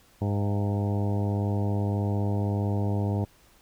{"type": "harmonic tone with a mistuned harmonic", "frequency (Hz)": 101.7, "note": "G#2", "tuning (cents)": -36, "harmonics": [1, 2, 3, 4, 5, 6, 7, 8, 9], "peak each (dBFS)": [-25, -31, -35, -37, -39, -41, -42, -43, -44], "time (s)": [0.21, 3.25], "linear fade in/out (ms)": 10, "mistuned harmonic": 6, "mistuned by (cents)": 49, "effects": ["pink hiss -59 dBFS RMS until 3.61 s"]}